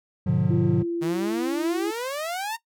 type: chord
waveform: triangle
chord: G# diminished seventh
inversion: none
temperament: just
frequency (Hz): 103.83 / 124.59 / 149.51 / 179.41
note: G#2 / B2 / D3 / F3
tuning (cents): 0 / +16 / +31 / +47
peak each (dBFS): -25 / -24 / -22 / -21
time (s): 0.26-0.83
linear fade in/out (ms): 10
type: tone with pitch glide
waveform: sine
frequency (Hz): 342.2 to 335.5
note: F4 to E4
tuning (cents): -35 to +31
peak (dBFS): -24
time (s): 0.5-1.91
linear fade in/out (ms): 10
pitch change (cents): -34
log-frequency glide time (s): 0.79-1.38
type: exponential sweep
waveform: sawtooth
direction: up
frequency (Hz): 154 to 932.3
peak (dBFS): -24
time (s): 1.01-2.57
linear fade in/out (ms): 20
effects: noise-tail reverb RT60 0.1 s tail -17 dB re dry